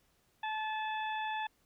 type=harmonic tone; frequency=867 Hz; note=A5; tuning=26 cents flat; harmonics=1 / 2 / 3 / 4; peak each=-35 / -41 / -45 / -47 dBFS; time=0.43-1.47 s; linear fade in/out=5 ms; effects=pink hiss -72 dBFS RMS until 1.65 s